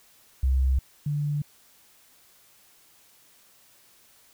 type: tone pair in turn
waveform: sine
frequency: 65.6 / 146.63 Hz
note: C2 / D3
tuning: +5 / -2 cents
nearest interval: octave + major second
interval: 1393 cents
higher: second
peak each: -19 / -24 dBFS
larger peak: first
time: 0.43-0.79 / 1.06-1.42 s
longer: neither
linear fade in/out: 5 ms
effects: white hiss -58 dBFS RMS until 4.33 s